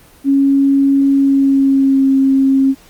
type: tone with pitch glide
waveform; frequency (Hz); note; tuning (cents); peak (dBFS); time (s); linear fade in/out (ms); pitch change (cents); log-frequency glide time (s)
sine; 275.8 to 269.3; C#4 to C#4; -9 to -50; -8; 0.24-2.75; 50; -41; 1.13-2.11
effects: pink hiss -45 dBFS RMS until 2.89 s + Opus 24 kbps